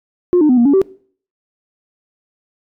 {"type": "tone with pitch steps", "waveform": "sine", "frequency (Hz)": [356.4, 302.5, 251.3, 237.1, 282.2, 384.5], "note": ["F4", "D#4", "B3", "A#3", "C#4", "G4"], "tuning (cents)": [35, -49, 30, 30, 31, -33], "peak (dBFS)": -6, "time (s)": [0.33, 0.816], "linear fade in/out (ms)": 0, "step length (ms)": 81, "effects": ["noise-tail reverb RT60 0.5 s tail -22 dB re dry", "tanh soft clip ceiling -5 dBFS"]}